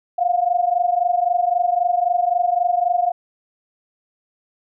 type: tone pair together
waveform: sine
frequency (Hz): 698.5 / 722.3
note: F5 / F#5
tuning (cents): 0 / -42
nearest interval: minor second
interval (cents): 58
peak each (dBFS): -18 / -19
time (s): 0.18-3.12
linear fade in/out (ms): 10
effects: none